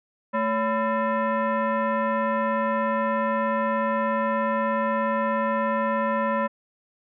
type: tone with frequency modulation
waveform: sine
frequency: 220.8 Hz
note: A3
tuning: 6 cents sharp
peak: -21 dBFS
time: 0.33-6.48 s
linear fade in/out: 20 ms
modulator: 783 Hz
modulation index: 1.6
effects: none